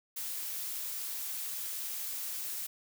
blue noise, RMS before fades -38 dBFS, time 0.16-2.67 s, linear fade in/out 10 ms, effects none

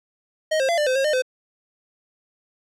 square tone with pitch steps, 626 / 532 / 681 / 595 / 515 / 540 / 607 / 512 Hz, D#5 / C5 / F5 / D5 / C5 / C#5 / D#5 / C5, +10 / +29 / -44 / +22 / -28 / -45 / -43 / -38 cents, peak -19 dBFS, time 0.51-1.222 s, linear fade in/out 10 ms, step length 89 ms, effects low-pass 8000 Hz 12 dB/octave

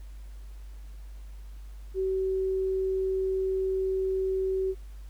sine tone, 380 Hz, F#4, 46 cents sharp, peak -25 dBFS, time 1.94-4.75 s, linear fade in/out 50 ms, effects added 50 Hz sine -40 dBFS peak until 5.09 s + pink hiss -61 dBFS RMS until 5.09 s

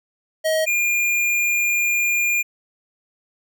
square tone pair in turn, 633 / 2411 Hz, D#5 / D7, +30 / +45 cents, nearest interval octave + major seventh, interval 2315 cents, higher second, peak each -18 dBFS, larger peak neither, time 0.44-0.66 / 0.66-2.43 s, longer second, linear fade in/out 20 ms, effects none

